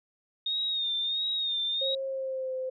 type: tone with vibrato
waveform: sine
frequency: 3691 Hz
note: A#7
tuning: 18 cents flat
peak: -27 dBFS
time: 0.46-1.95 s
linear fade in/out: 5 ms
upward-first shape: sine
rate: 1.5 Hz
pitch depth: 58 cents each way
type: tone with pitch glide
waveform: sine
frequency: 537 to 517.8 Hz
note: C5 to C5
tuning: +45 to -18 cents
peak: -30 dBFS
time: 1.81-2.7 s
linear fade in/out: 10 ms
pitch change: -63 cents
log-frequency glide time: 2.06-2.54 s
effects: none